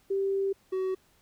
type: tone pair in turn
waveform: sine / triangle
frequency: 391.1 / 376.5 Hz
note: G4 / F#4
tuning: -4 / +30 cents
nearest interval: minor second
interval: 66 cents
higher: first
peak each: -25 dBFS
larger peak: neither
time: 0.1-0.53 / 0.72-0.95 s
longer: first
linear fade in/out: 10 ms
effects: pink hiss -65 dBFS RMS until 1.21 s